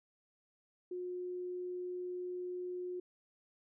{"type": "tone", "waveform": "sine", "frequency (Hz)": 360.3, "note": "F#4", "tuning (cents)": -46, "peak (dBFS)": -38, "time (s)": [0.91, 3], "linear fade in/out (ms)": 5, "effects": []}